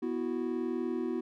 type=chord; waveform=triangle; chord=B suspended fourth; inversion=none; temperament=equal; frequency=246.9 / 329.6 / 370 Hz; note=B3 / E4 / F#4; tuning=0 / 0 / 0 cents; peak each=-33 dBFS; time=0.02-1.21 s; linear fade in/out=10 ms; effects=none